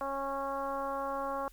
sine tone with frequency modulation, 824 Hz, G#5, 14 cents flat, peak -32 dBFS, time 0.01-1.48 s, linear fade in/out 0 ms, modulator 275 Hz, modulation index 1.6, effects added 42 Hz sine -55 dBFS peak until 1.52 s + white hiss -63 dBFS RMS until 1.52 s

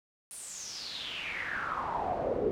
brown noise with band-pass filter sweep, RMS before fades -35 dBFS, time 0.31-2.51 s, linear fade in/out 0 ms, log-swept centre 9900 to 400 Hz, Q 6.3, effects none

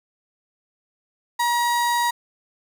35% pulse tone, 954 Hz, A#5, 40 cents sharp, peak -17 dBFS, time 1.39-2.11 s, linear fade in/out 10 ms, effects none

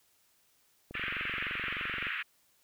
click train, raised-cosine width 2 ms, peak -31 dBFS, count 28, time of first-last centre 0.91-2.069 s, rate 23.3 Hz
white band-pass noise, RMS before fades -36 dBFS, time 0.94-2.23 s, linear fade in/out 10 ms, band 1300 to 2800 Hz, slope 48 dB/octave
effects white hiss -69 dBFS RMS until 2.63 s

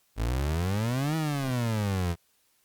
30% pulse exponential two-way sweep, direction up then down, 52 to 162 to 82.9 Hz, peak -23 dBFS, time 0.16-2.16 s, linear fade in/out 50 ms, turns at 1.16 s, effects white hiss -68 dBFS RMS until 2.64 s + Opus 48 kbps

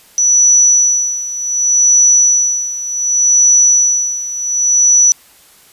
sine tone with tremolo, 5920 Hz, F#8, in tune, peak -5 dBFS, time 0.18-5.12 s, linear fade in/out 0 ms, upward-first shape sine, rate 0.67 Hz, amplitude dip 80%, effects white hiss -45 dBFS RMS until 5.72 s + resampled to 32000 Hz

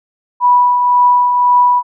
sine tone with tremolo, 982 Hz, B5, 10 cents flat, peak -5 dBFS, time 0.4-1.83 s, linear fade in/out 50 ms, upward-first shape triangle, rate 1.9 Hz, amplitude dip 45%, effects none

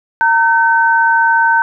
sine tone pair together, 917.2 / 1531 Hz, A#5 / G6, -28 / -41 cents, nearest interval major sixth, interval 887 cents, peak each -11 dBFS, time 0.21-1.62 s, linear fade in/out 0 ms, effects none

